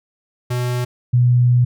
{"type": "tone pair in turn", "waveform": ["square", "sine"], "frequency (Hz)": [123.47, 122.89], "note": ["B2", "B2"], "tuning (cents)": [0, -8], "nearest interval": "unison", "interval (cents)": 8, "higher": "first", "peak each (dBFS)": [-19, -10], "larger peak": "second", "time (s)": [[0.5, 0.85], [1.13, 1.65]], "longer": "second", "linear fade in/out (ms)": 10, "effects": []}